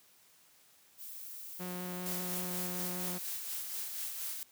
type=noise; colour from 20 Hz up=violet; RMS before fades=-46 dBFS; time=0.97-3.13 s; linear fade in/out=50 ms
type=tone with vibrato; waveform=sawtooth; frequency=180.2 Hz; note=F#3; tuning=45 cents flat; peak=-35 dBFS; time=1.59-3.19 s; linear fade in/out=20 ms; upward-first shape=sine; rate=5.1 Hz; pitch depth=9 cents each way
type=noise with tremolo; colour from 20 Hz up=blue; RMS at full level=-38 dBFS; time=2.06-4.43 s; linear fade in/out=0 ms; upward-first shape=sine; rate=4.2 Hz; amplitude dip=40%
effects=white hiss -64 dBFS RMS until 4.51 s + high-pass 80 Hz 12 dB/octave